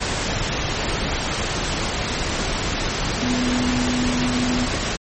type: tone in noise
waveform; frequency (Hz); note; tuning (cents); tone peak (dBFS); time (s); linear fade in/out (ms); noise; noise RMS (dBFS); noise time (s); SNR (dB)
sine; 248.1; B3; +8; -20; 3.21-4.67; 20; pink; -23; 0-4.97; 0
effects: MP3 32 kbps